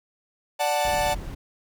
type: chord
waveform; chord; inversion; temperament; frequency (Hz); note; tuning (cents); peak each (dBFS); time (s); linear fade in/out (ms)
45% pulse; D major; none; equal; 587.3 / 740 / 880; D5 / F#5 / A5; 0 / 0 / 0; -26; 0.59-1.15; 20
type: noise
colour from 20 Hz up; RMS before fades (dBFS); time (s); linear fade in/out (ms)
brown; -34; 0.84-1.35; 10
effects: none